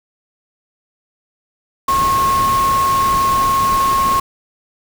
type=tone in noise; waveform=sine; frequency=1085 Hz; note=C#6; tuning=37 cents flat; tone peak=-12 dBFS; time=1.88-4.2 s; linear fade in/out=5 ms; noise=pink; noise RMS=-24 dBFS; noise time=1.88-4.2 s; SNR=+9 dB; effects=none